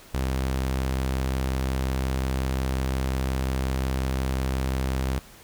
sawtooth tone, 65.6 Hz, C2, 5 cents sharp, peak -20 dBFS, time 0.14-5.19 s, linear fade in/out 0 ms, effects pink hiss -49 dBFS RMS until 5.43 s

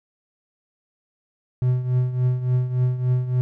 triangle tone with tremolo, 125.9 Hz, B2, 34 cents sharp, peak -13 dBFS, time 1.62-3.41 s, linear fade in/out 0 ms, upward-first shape triangle, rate 3.5 Hz, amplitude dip 75%, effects none

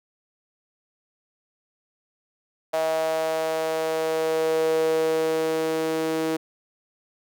sawtooth tone with high-pass filter sweep, 160 Hz, D#3, 49 cents sharp, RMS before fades -24 dBFS, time 2.73-6.37 s, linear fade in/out 10 ms, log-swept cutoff 640 to 380 Hz, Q 6.1, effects none

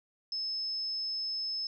sine tone, 5220 Hz, E8, 18 cents flat, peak -32 dBFS, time 0.32-1.67 s, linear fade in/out 2 ms, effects none

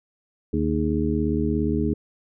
harmonic tone with a mistuned harmonic, 77.2 Hz, D#2, 13 cents flat, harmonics 1 / 2 / 3 / 4 / 5, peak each -27 / -28 / -25 / -26 / -28 dBFS, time 0.53-1.94 s, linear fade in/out 5 ms, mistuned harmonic 5, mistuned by +120 cents, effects none

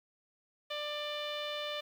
sawtooth tone with low-pass filter, 593 Hz, D5, 17 cents sharp, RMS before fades -38 dBFS, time 0.7-1.81 s, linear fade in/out 10 ms, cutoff 3400 Hz, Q 4.6, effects 10-bit

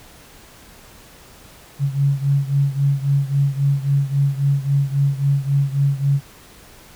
sine beating tone pair, 138.59 / 142.29 Hz, C#3 / C#3, 0 / +46 cents, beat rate 3.7 Hz, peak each -17 / -20 dBFS, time 1.79-6.21 s, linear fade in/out 50 ms, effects pink hiss -45 dBFS RMS until 6.95 s

